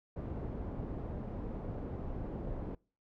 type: low-pass noise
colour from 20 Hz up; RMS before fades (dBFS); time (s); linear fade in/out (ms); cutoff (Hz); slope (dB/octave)
pink; -40; 0.16-2.75; 5; 520; 12
effects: noise-tail reverb RT60 0.4 s tail -26 dB re dry